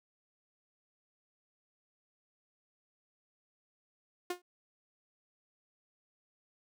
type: tone with exponential decay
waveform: sawtooth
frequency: 356.9 Hz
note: F4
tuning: 38 cents sharp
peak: -27 dBFS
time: 4.3-4.42 s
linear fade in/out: 5 ms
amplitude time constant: 24 ms
effects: none